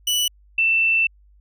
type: tone pair in turn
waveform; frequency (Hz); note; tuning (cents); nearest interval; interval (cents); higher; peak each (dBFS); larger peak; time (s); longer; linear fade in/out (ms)
sawtooth / sine; 2962 / 2671; F#7 / E7; +1 / +22; major second; 179; first; -15; neither; 0.07-0.28 / 0.58-1.07; second; 5
effects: added 50 Hz sine -50 dBFS peak until 1.4 s